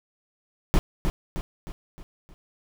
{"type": "noise with echo", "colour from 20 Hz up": "brown", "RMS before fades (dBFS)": -17, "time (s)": [0.74, 0.79], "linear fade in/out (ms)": 0, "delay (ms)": 310, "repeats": 5, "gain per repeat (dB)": -6, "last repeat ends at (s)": 2.34, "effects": []}